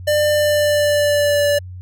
square tone with pitch glide, 597 to 580 Hz, D5 to D5, +28 to -22 cents, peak -14 dBFS, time 0.07-1.59 s, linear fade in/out 10 ms, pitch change -50 cents, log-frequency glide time 0.31-1.47 s, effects added 91 Hz sine -30 dBFS peak until 1.81 s

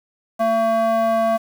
square tone with band-pass filter, 225.2 Hz, A3, 40 cents sharp, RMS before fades -18 dBFS, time 0.39-1.38 s, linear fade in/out 20 ms, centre 800 Hz, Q 4.9, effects 7-bit

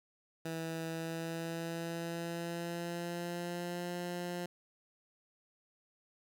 15% pulse tone with pitch glide, 163.3 to 176.03 Hz, E3 to F3, -16 to +14 cents, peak -31 dBFS, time 0.45-4.46 s, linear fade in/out 5 ms, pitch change +130 cents, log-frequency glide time 0.87-3.94 s, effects none

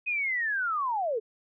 sine linear sweep, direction down, 2529 to 411.2 Hz, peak -26 dBFS, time 0.06-1.2 s, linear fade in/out 20 ms, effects none

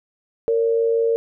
sine tone pair together, 460.1 / 566 Hz, A#4 / C#5, -23 / +36 cents, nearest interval major third, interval 359 cents, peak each -16 / -26 dBFS, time 0.48-1.16 s, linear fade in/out 0 ms, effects none

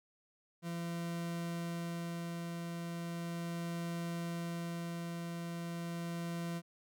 40% pulse tone with tremolo, 170 Hz, F3, 46 cents flat, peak -36 dBFS, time 0.62-6.62 s, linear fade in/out 50 ms, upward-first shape sine, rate 0.37 Hz, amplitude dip 25%, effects none

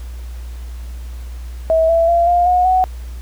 sine tone with pitch steps, 647 / 665.2 / 683.9 / 703.1 / 722.9 / 743.2 Hz, E5 / E5 / F5 / F5 / F#5 / F#5, -32 / +16 / -36 / +11 / -40 / +7 cents, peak -10 dBFS, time 1.7-2.84 s, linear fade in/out 0 ms, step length 190 ms, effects added 60 Hz sine -26 dBFS peak until 3.21 s + pink hiss -45 dBFS RMS until 3.21 s

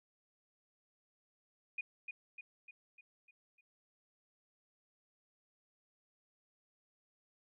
sine tone with echo, 2458 Hz, D#7, 22 cents flat, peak -36 dBFS, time 1.78-1.81 s, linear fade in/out 5 ms, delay 300 ms, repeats 6, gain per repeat -5 dB, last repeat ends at 3.61 s, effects none

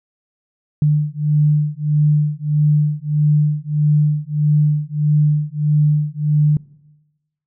sine beating tone pair, 148.9 / 150.5 Hz, D3 / D3, +24 / +43 cents, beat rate 1.6 Hz, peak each -16 dBFS, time 0.82-6.57 s, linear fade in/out 2 ms, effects noise-tail reverb RT60 1.0 s tail -21 dB re dry

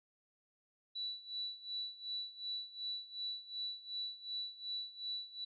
sine tone with tremolo, 3948 Hz, B7, 1 cent flat, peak -37 dBFS, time 0.95-5.45 s, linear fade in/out 10 ms, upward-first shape sine, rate 2.7 Hz, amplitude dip 85%, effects none

